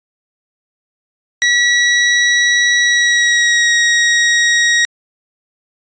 sawtooth tone with pitch glide, 1933 to 1888.9 Hz, B6 to A#6, -38 to +22 cents, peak -6 dBFS, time 1.42-4.85 s, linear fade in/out 0 ms, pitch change -40 cents, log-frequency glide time 2.8-3.75 s, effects resampled to 16000 Hz

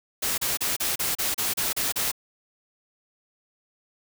white noise bursts, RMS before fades -26 dBFS, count 10, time 0.22-2.117 s, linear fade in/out 10 ms, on 160 ms, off 33 ms, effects none

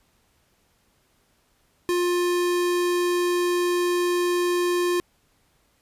square tone, 353.2 Hz, F4, 20 cents sharp, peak -21 dBFS, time 1.89-5 s, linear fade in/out 0 ms, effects pink hiss -65 dBFS RMS until 5.81 s + resampled to 32000 Hz

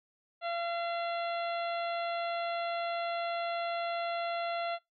harmonic tone, 683 Hz, F5, 39 cents flat, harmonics 1 / 2 / 3 / 4 / 5 / 6, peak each -33 / -39 / -43 / -45 / -47 / -49 dBFS, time 0.41-4.79 s, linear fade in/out 50 ms, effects noise-tail reverb RT60 0.2 s tail -25 dB re dry + AAC 48 kbps

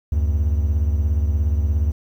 triangle beating tone pair, 73 / 90 Hz, D2 / F#2, -10 / -47 cents, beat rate 17 Hz, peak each -15 / -22 dBFS, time 0.12-1.92 s, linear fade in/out 5 ms, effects 9-bit

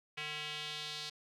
square tone with band-pass filter sweep, 151 Hz, D3, 48 cents sharp, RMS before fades -42 dBFS, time 0.17-1.1 s, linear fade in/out 10 ms, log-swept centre 2600 to 4200 Hz, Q 2.7, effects none

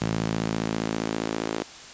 sawtooth tone with high-pass filter sweep, 55 Hz, A1, in tune, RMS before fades -28 dBFS, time 0.01-1.63 s, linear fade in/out 0 ms, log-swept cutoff 150 to 330 Hz, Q 1.5, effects white hiss -43 dBFS RMS until 1.93 s + resampled to 16000 Hz

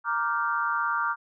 sine chord, G minor seventh, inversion first, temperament equal with one note detuned, 932.3 / 1174.7 / 1396.9 / 1553.6 Hz, Bb5 / D6 / F6 / G6, 0 / 0 / 0 / -16 cents, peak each -31 / -28 / -28 / -34 dBFS, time 0.04-1.16 s, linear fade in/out 50 ms, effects none

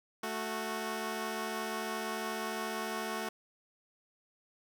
10% pulse tone pair together, 220 / 368.6 Hz, A3 / F#4, 0 / -7 cents, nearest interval major sixth, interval 893 cents, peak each -29 / -30 dBFS, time 0.23-3.29 s, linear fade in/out 5 ms, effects none

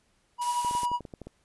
triangle tone with tremolo, 969 Hz, B5, 33 cents flat, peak -22 dBFS, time 0.38-1 s, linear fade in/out 50 ms, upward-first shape sine, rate 11 Hz, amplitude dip 50%
blue noise, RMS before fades -35 dBFS, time 0.41-0.86 s, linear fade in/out 10 ms
clicks, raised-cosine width 2 ms, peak -27 dBFS, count 10, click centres 0.648 / 0.711 / 0.751 / 0.833 / 0.916 / 1.007 / 1.052 / 1.138 / 1.217 / 1.27 s
effects pink hiss -69 dBFS RMS until 1.44 s + resampled to 24000 Hz

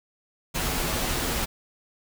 pink noise with comb filter, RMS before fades -27 dBFS, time 0.54-1.46 s, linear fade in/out 20 ms, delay 10 ms, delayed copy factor -0.5, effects none

